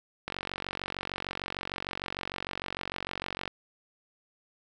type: click train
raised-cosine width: 0.3 ms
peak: -17 dBFS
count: 150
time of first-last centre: 0.28-3.477 s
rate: 46.6 Hz
effects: none